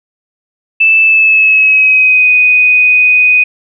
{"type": "tone with pitch glide", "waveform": "sine", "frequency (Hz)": [2637, 2493], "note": ["E7", "D#7"], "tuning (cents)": [0, 3], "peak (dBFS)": -4, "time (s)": [0.8, 3.44], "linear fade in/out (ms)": 10, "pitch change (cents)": -97, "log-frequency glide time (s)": [1.02, 2.31], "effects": []}